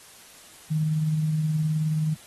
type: tone with tremolo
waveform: sine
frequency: 155.4 Hz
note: D#3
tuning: 2 cents flat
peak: -20 dBFS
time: 0.7-2.15 s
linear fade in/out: 20 ms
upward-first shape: sine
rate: 19 Hz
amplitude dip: 30%
effects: white hiss -49 dBFS RMS until 2.26 s + AAC 32 kbps